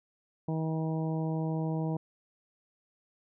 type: harmonic tone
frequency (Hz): 159.6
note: D#3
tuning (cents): +44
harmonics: 1 / 2 / 3 / 4 / 5 / 6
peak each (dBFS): -30 / -36 / -40 / -42 / -44 / -46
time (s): 0.48-1.97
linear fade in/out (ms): 5
effects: none